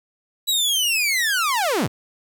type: linear sweep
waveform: sawtooth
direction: down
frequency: 3951 to 71.5 Hz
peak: -15 dBFS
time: 0.47-1.88 s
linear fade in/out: 20 ms
effects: 8-bit